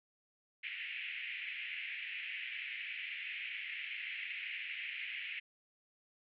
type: band-pass noise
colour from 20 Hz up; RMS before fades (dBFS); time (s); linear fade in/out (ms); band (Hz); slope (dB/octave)
pink; -43; 0.63-5.4; 10; 2000 to 2800; 48
effects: none